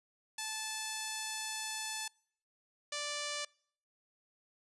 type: tone pair in turn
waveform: 5% pulse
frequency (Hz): 873 / 586.6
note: A5 / D5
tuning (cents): -14 / -2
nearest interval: perfect fifth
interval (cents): 688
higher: first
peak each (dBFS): -25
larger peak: neither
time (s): 0.38-2.08 / 2.92-3.45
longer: first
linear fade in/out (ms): 5
effects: noise-tail reverb RT60 0.6 s tail -26 dB re dry + resampled to 24000 Hz